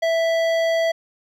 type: tone with hard clipping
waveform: sine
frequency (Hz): 659.3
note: E5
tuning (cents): 0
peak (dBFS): -19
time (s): 0.02-0.92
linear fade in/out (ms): 10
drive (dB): 13
effects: none